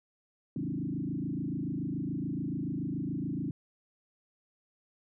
sine tone with frequency modulation, 220 Hz, A3, in tune, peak -31 dBFS, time 0.56-3.51 s, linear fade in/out 2 ms, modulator 27 Hz, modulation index 3.3, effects none

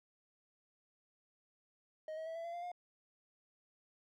triangle tone with pitch steps, 625 / 638.5 / 652.3 / 666.4 / 680.8 / 695.5 / 710.5 Hz, D#5 / D#5 / E5 / E5 / F5 / F5 / F5, +8 / +45 / -18 / +19 / -44 / -7 / +30 cents, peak -39 dBFS, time 2.08-2.717 s, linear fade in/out 2 ms, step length 91 ms, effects none

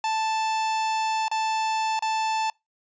45% pulse tone with dropouts, 880 Hz, A5, in tune, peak -23 dBFS, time 0.04-2.5 s, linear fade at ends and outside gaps 2 ms, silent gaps 1.282-1.314 / 1.992-2.023 s, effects noise-tail reverb RT60 0.2 s tail -26 dB re dry + resampled to 16000 Hz

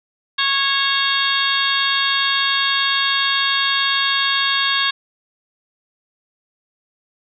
harmonic tone with a mistuned harmonic, 551 Hz, C#5, 11 cents flat, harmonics 2 / 3 / 4 / 5 / 6 / 7 / 8, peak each -23 / -21 / -27 / -25 / -23 / -23 / -26 dBFS, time 0.38-4.91 s, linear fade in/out 10 ms, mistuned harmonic 7, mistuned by -79 cents, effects none

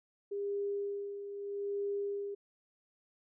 sine tone with tremolo, 403.1 Hz, G4, 48 cents sharp, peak -32 dBFS, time 0.31-2.35 s, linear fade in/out 10 ms, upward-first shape sine, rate 0.79 Hz, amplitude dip 60%, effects none

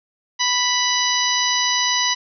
harmonic tone, 987.8 Hz, B5, in tune, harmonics 1 / 2 / 3 / 4 / 5 / 6, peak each -24 / -24 / -24 / -24 / -24 / -24 dBFS, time 0.39-2.15 s, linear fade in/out 20 ms, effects none

